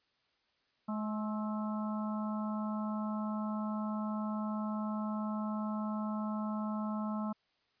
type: harmonic tone with a mistuned harmonic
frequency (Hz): 213.1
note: G#3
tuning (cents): +45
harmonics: 1 / 3 / 4 / 5 / 6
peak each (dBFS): -34 / -45 / -46 / -45 / -46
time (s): 0.88-7.33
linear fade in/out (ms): 10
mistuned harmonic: 6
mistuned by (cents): +44
effects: white hiss -75 dBFS RMS until 7.8 s + resampled to 11025 Hz